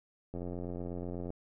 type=click train; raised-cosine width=2 ms; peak=-27 dBFS; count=86; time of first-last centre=0.34-1.304 s; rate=88.2 Hz; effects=none